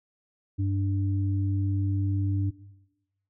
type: tone pair together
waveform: sine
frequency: 98.01 / 293.7 Hz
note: G2 / D4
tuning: 0 / 0 cents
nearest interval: octave + perfect fifth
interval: 1900 cents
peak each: -24 / -32 dBFS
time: 0.58-2.51 s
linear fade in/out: 20 ms
effects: noise-tail reverb RT60 1.0 s tail -18 dB re dry